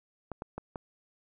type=clicks; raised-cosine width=1 ms; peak=-23 dBFS; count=4; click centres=0.317 / 0.421 / 0.58 / 0.758 s; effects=none